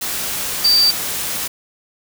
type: tone in noise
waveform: sine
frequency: 4643 Hz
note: D8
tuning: 21 cents flat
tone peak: -10 dBFS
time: 0.64-0.91 s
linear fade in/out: 10 ms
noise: white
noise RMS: -23 dBFS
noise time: 0.01-1.48 s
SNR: +10 dB
effects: none